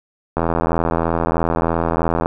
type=click train; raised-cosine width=1 ms; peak=-4 dBFS; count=158; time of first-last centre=0.37-2.259 s; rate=83.1 Hz; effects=none